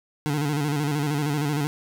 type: tone with vibrato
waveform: 25% pulse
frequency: 146.83 Hz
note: D3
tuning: in tune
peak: -19 dBFS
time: 0.26-1.67 s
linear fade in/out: 0 ms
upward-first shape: square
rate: 13 Hz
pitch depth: 62 cents each way
effects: none